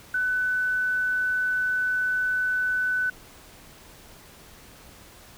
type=tone; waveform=sine; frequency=1500 Hz; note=F#6; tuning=23 cents sharp; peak=-22 dBFS; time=0.14-3.1 s; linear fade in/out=5 ms; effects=pink hiss -49 dBFS RMS until 5.37 s